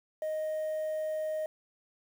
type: tone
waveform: sine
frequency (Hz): 622.3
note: D#5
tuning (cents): 0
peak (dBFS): -28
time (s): 0.22-1.46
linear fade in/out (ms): 2
effects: tanh soft clip ceiling -30 dBFS + 9-bit